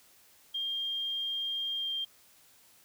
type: tone with pitch glide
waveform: sine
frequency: 3206 to 3186 Hz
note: G7 to G7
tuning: +38 to +27 cents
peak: -31 dBFS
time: 0.54-2.05 s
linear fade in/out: 10 ms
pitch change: -11 cents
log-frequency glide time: 1.77-1.9 s
effects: white hiss -61 dBFS RMS until 2.84 s